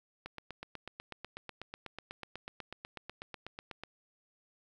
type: click train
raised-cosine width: 0.3 ms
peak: -26 dBFS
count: 30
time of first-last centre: 0.26-3.836 s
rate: 8.11 Hz
effects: 10-bit